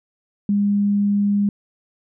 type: tone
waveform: sine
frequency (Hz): 203.1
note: G#3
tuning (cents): -38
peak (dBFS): -15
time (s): 0.49-1.49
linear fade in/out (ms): 2
effects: none

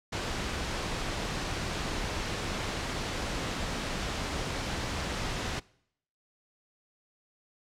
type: noise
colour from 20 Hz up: pink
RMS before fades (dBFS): -33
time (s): 0.12-5.6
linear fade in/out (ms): 10
effects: noise-tail reverb RT60 0.7 s tail -23 dB re dry + low-pass 6000 Hz 12 dB/octave

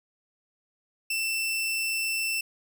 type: tone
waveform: sawtooth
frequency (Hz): 2673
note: E7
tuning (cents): +23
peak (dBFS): -23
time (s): 1.1-2.41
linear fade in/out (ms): 5
effects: none

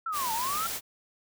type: linear two-way sweep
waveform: sine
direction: down then up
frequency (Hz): 1368 to 869 to 1368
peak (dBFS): -29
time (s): 0.06-0.67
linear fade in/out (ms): 5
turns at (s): 0.33
type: noise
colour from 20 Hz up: white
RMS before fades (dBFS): -34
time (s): 0.12-0.81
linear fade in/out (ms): 50
effects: none

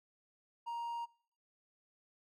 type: tone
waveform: triangle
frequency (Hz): 938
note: A#5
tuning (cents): +11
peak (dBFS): -36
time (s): 0.66-1.06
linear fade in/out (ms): 20
effects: noise-tail reverb RT60 0.6 s tail -25 dB re dry

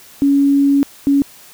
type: tone bursts at uneven times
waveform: sine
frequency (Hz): 280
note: C#4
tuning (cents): +18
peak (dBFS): -9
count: 2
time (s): 0.22-0.83 / 1.07-1.22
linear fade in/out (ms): 0
effects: white hiss -42 dBFS RMS until 1.53 s

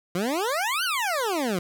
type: exponential two-way sweep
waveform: 20% pulse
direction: up then down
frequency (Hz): 167.7 to 1568 to 167.7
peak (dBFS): -19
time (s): 0.15-1.59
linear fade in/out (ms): 2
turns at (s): 0.84
effects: none

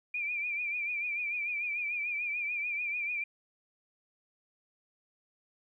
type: tone with vibrato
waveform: sine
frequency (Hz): 2390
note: D7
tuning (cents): +30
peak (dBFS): -31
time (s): 0.14-3.24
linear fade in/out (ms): 5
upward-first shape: triangle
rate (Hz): 6.8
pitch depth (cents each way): 77
effects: 12-bit

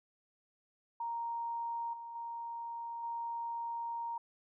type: tone with level steps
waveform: sine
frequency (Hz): 932.3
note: A#5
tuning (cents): 0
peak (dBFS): -35 / -43 / -39 / -36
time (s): 1-4.18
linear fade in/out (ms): 5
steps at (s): 1.93 / 2.15 / 3.03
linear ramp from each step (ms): 5
effects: none

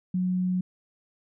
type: tone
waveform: sine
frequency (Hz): 182.8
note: F#3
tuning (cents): -21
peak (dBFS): -23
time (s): 0.14-0.61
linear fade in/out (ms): 5
effects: none

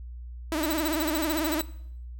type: tone with vibrato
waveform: sawtooth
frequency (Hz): 311.1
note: D#4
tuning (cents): 0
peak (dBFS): -22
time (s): 0.52-1.61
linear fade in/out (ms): 0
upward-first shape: triangle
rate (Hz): 18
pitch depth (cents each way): 140
type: tone bursts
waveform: 5% pulse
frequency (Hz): 3951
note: B7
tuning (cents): 0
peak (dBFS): -21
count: 14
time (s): 0.63-1.619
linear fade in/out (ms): 2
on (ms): 27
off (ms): 47
effects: noise-tail reverb RT60 0.7 s tail -20 dB re dry + added 60 Hz sine -37 dBFS peak until 2.19 s

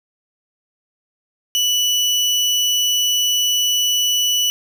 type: tone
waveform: 30% pulse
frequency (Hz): 2960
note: F#7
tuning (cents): 0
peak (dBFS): -12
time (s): 1.55-4.5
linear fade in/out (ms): 0
effects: none

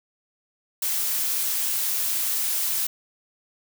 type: noise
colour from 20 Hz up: blue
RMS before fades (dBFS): -25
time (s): 0.82-2.87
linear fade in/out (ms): 5
effects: none

